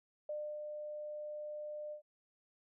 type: tone with ADSR envelope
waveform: sine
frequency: 600 Hz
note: D5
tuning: 37 cents sharp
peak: -37 dBFS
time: 0.29-2.02 s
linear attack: 4 ms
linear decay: 290 ms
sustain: -4 dB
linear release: 100 ms
effects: none